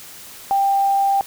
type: tone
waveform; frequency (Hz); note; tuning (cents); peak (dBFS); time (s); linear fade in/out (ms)
sine; 790; G5; +13; -14; 0.51-1.21; 0
effects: white hiss -39 dBFS RMS until 1.26 s